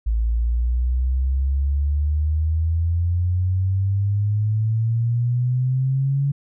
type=exponential sweep; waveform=sine; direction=up; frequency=54.7 to 141.5 Hz; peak=-17 dBFS; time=0.06-6.32 s; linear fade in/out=10 ms; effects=none